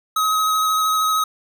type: tone with vibrato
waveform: square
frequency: 1271 Hz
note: D#6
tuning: 36 cents sharp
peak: -17 dBFS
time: 0.16-1.24 s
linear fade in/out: 5 ms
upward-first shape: sine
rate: 13 Hz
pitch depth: 12 cents each way
effects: none